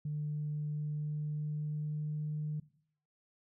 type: tone with pitch glide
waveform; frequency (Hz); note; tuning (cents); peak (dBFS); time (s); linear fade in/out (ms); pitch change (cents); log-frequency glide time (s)
sine; 149.6 to 151.51; D3 to D#3; +32 to -46; -33; 0.05-2.6; 5; +22; 0.82-2.32
effects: noise-tail reverb RT60 0.6 s tail -19 dB re dry + tanh soft clip ceiling -29 dBFS